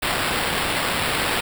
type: noise with sample-and-hold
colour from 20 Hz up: white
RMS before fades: -23 dBFS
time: 0.02-1.41 s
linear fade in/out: 10 ms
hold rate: 6300 Hz
effects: none